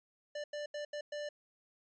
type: tone bursts at uneven times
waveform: square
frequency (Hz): 590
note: D5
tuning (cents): +8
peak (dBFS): -39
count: 5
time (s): 0.35-0.44 / 0.53-0.66 / 0.74-0.85 / 0.93-1.01 / 1.12-1.29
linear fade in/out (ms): 5
effects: resampled to 16000 Hz